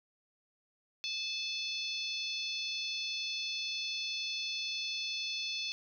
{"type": "harmonic tone", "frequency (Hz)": 869, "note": "A5", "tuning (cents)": -22, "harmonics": [3, 4, 5, 6, 7], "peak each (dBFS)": [-40, -39, -40, -44, -49], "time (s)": [1.04, 5.72], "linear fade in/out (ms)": 0, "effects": []}